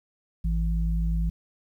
sine tone pair together, 53.84 / 165.5 Hz, A1 / E3, -37 / +7 cents, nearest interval octave + perfect fifth, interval 1944 cents, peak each -23 / -29 dBFS, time 0.44-1.3 s, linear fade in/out 10 ms, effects 10-bit

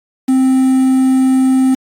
triangle tone with quantisation, 261.6 Hz, C4, in tune, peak -6 dBFS, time 0.28-1.75 s, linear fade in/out 10 ms, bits 5, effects AAC 48 kbps

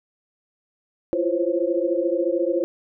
sine tone cluster, 336.3 / 350.2 / 515 / 544 Hz, E4 / F4 / C5 / C#5, +35 / +5 / -28 / -33 cents, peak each -25 dBFS, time 1.13-2.64 s, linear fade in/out 0 ms, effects none

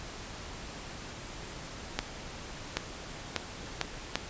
accelerating click train, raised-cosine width 0.2 ms, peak -10 dBFS, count 5, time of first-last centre 1.99-4.156 s, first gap 780 ms, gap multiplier 0.76, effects pink hiss -43 dBFS RMS until 4.29 s + resampled to 16000 Hz

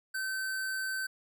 square tone, 1539 Hz, G6, 32 cents flat, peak -33 dBFS, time 0.14-1.07 s, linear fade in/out 10 ms, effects none

